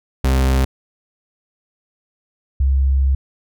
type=tone pair in turn; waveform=40% pulse / sine; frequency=65.6 / 67.41 Hz; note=C2 / C#2; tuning=+5 / -48 cents; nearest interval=unison; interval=47 cents; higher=second; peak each=-12 dBFS; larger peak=neither; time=0.24-0.65 / 2.6-3.15 s; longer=second; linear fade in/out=5 ms; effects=none